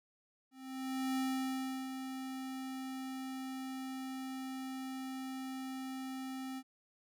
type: tone with ADSR envelope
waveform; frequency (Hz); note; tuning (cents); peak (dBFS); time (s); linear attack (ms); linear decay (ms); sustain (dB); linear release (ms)
square; 262.7; C4; +7; -33; 0.51-6.63; 660; 710; -8; 52
effects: none